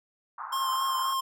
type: band-pass noise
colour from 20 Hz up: white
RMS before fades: -38 dBFS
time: 0.38-1.14 s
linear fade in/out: 5 ms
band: 880 to 1300 Hz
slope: 48 dB/octave
type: tone with vibrato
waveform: square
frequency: 1060 Hz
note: C6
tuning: 22 cents sharp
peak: -27 dBFS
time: 0.52-1.21 s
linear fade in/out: 10 ms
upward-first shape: sine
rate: 3.8 Hz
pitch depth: 21 cents each way
effects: none